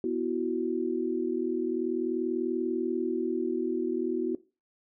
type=chord; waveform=sine; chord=B suspended fourth; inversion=none; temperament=equal; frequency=246.9 / 329.6 / 370 Hz; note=B3 / E4 / F#4; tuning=0 / 0 / 0 cents; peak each=-33 / -31 / -29 dBFS; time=0.04-4.35 s; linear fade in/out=2 ms; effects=noise-tail reverb RT60 0.3 s tail -19 dB re dry